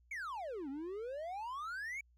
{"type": "exponential two-way sweep", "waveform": "triangle", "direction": "down then up", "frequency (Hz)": [2304, 262.9, 2304], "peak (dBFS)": -38, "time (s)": [0.11, 2.01], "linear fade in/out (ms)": 5, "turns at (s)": 0.69, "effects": ["added 60 Hz sine -65 dBFS peak until 2.17 s"]}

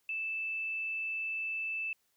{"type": "tone", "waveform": "sine", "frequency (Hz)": 2637, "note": "E7", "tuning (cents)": 0, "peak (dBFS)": -33, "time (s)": [0.09, 1.93], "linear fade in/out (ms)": 2, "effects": ["white hiss -75 dBFS RMS until 2.16 s"]}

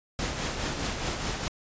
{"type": "noise with tremolo", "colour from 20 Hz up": "pink", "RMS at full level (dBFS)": -29, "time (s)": [0.19, 1.48], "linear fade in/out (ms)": 0, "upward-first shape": "triangle", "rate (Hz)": 4.8, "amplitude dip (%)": 50, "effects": ["resampled to 16000 Hz"]}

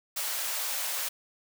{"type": "high-pass noise", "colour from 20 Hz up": "white", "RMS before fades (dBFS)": -32, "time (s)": [0.16, 1.09], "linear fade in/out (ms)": 10, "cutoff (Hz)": 500, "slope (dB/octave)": 48, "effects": []}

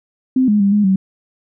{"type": "tone with pitch steps", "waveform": "sine", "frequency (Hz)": [258.8, 208.9, 199, 207.6, 190.9], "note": ["C4", "G#3", "G3", "G#3", "G3"], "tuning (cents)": [-19, 10, 26, 0, -46], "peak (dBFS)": -10, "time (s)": [0.36, 0.96], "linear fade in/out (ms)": 5, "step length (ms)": 120, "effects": []}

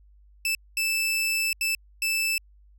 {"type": "tone bursts at uneven times", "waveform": "sawtooth", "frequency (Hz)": 2637, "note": "E7", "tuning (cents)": 0, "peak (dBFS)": -20, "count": 4, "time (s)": [[0.45, 0.55], [0.77, 1.53], [1.61, 1.75], [2.02, 2.38]], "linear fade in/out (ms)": 2, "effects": ["added 50 Hz sine -52 dBFS peak until 2.78 s"]}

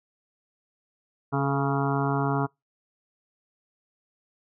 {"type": "harmonic tone with a mistuned harmonic", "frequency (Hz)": 138.59, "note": "C#3", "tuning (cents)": 0, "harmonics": [1, 2, 3, 5, 6, 7, 8, 9, 10], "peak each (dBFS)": [-26, -29, -31, -33, -34, -34, -35, -36, -36], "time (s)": [1.32, 2.47], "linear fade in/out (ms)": 20, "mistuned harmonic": 3, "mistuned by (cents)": 26, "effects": ["noise-tail reverb RT60 0.2 s tail -26 dB re dry"]}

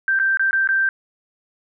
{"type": "tone with dropouts", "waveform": "sine", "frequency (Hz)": 1568, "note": "G6", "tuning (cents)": 0, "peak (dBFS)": -15, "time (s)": [0.08, 0.89], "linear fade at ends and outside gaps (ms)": 1, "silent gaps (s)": [[0.19, 0.198], [0.372, 0.395], [0.51, 0.53], [0.674, 0.689]], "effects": []}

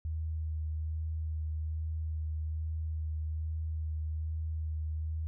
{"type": "tone with vibrato", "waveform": "sine", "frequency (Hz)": 78.6, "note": "D#2", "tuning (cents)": 18, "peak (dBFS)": -32, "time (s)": [0.05, 5.27], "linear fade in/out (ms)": 0, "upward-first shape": "sine", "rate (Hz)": 1.2, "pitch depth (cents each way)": 16, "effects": []}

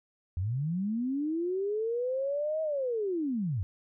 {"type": "linear two-way sweep", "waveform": "sine", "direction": "up then down", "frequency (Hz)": [82.41, 640, 82.41], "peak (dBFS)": -28, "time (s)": [0.37, 3.63], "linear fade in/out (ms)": 0, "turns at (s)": 2.62, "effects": []}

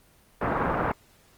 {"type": "low-pass noise", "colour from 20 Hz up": "white", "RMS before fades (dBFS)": -26, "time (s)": [0.41, 0.92], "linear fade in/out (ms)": 5, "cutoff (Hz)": 1400, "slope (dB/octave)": 24, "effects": ["pink hiss -59 dBFS RMS until 1.37 s", "Opus 24 kbps"]}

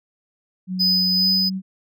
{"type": "tone with pitch glide", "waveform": "sine", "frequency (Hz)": [185, 189.65], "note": ["F#3", "F#3"], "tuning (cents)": [0, 43], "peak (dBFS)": -23, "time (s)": [0.67, 1.62], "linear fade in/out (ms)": 50, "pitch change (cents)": 43, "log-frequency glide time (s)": [1.16, 1.29]}
{"type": "tone with tremolo", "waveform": "triangle", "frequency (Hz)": 5000, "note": "D#8", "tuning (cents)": 8, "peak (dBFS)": -14, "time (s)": [0.79, 1.5], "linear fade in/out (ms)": 20, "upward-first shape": "sine", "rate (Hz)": 2.6, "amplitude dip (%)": 25}
{"effects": []}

